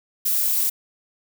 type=noise with amplitude modulation; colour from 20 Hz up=violet; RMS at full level=-18 dBFS; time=0.25-0.7 s; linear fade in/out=10 ms; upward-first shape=sine; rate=275 Hz; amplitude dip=65%; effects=none